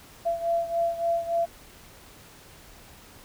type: beating tone pair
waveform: sine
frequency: 676 / 679.5 Hz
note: E5 / F5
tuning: +43 / -48 cents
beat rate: 3.5 Hz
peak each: -25 / -29 dBFS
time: 0.25-1.46 s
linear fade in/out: 20 ms
effects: pink hiss -50 dBFS RMS until 3.24 s